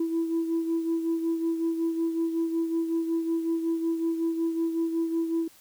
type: beating tone pair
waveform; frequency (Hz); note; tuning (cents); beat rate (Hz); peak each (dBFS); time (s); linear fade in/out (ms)
sine; 329.6 / 335; E4 / E4; 0 / +28; 5.4; -24 / -32; 0-5.48; 5
effects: tanh soft clip ceiling -20 dBFS + white hiss -56 dBFS RMS until 5.6 s